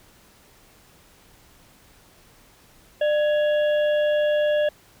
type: harmonic tone with a mistuned harmonic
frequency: 558 Hz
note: C#5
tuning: 11 cents sharp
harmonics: 1 / 3 / 5 / 6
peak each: -18 / -31 / -37 / -38 dBFS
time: 3.01-4.69 s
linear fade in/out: 5 ms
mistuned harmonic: 1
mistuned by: +120 cents
effects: pink hiss -54 dBFS RMS until 5 s